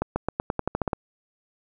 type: accelerating click train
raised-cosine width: 1 ms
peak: -10 dBFS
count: 11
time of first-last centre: 0.02-0.932 s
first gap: 140 ms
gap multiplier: 0.9
effects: none